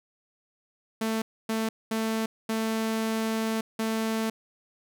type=tone bursts at uneven times; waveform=sawtooth; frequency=222.2 Hz; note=A3; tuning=17 cents sharp; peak=-22 dBFS; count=5; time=1.01-1.22 / 1.49-1.69 / 1.91-2.26 / 2.49-3.61 / 3.79-4.3 s; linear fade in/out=5 ms; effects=none